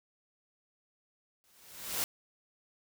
white noise with exponential growth, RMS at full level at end -30 dBFS, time 1.44-2.04 s, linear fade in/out 0 ms, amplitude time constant 130 ms, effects none

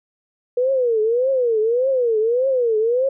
sine tone with vibrato, 481.2 Hz, B4, 45 cents flat, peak -15 dBFS, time 0.57-3.09 s, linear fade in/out 5 ms, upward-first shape triangle, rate 1.7 Hz, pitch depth 220 cents each way, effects none

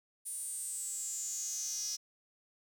sawtooth tone with high-pass filter sweep, 415.3 Hz, G#4, in tune, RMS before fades -39 dBFS, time 0.25-1.97 s, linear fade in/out 20 ms, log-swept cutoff 9600 to 5600 Hz, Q 9.6, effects none

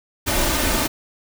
pink noise with comb filter, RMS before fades -20 dBFS, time 0.26-0.88 s, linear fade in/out 20 ms, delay 3.3 ms, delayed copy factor +0.55, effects none

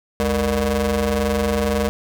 25% pulse ring-modulated tone, 130.81 Hz, C3, in tune, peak -11 dBFS, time 0.2-1.89 s, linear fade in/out 0 ms, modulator 338 Hz, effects none

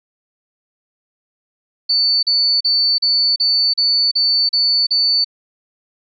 sine tone bursts, 4500 Hz, C#8, 25 cents sharp, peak -12 dBFS, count 9, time 1.89-5.246 s, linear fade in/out 10 ms, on 340 ms, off 37 ms, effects none

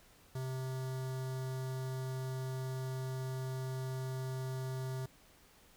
square tone with notch filter, 130.5 Hz, C3, 4 cents flat, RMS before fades -39 dBFS, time 0.35-5.06 s, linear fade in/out 5 ms, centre 2500 Hz, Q 1.4, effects pink hiss -63 dBFS RMS until 5.76 s

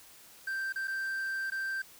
triangle tone with dropouts, 1568 Hz, G6, in tune, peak -30 dBFS, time 0.47-1.82 s, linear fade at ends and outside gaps 5 ms, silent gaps 0.725-0.758 / 0.874-0.879 / 1.502-1.519 s, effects white hiss -55 dBFS RMS until 1.99 s

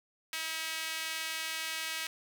sawtooth tone with high-pass filter, 321 Hz, E4, 46 cents flat, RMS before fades -37 dBFS, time 0.33-2.07 s, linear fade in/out 2 ms, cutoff 2200 Hz, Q 1.2, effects none

